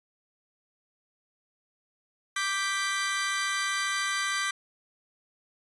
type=chord; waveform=sawtooth; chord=G major; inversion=second; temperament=equal; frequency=1174.7 / 1568 / 1975.5 Hz; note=D6 / G6 / B6; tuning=0 / 0 / 0 cents; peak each=-28 / -28 / -28 dBFS; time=2.36-4.51 s; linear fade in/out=5 ms; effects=resampled to 24000 Hz